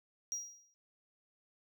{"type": "tone with exponential decay", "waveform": "triangle", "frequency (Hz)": 5720, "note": "F8", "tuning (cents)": 41, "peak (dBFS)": -32, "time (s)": [0.32, 0.74], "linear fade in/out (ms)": 0, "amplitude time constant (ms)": 90, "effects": []}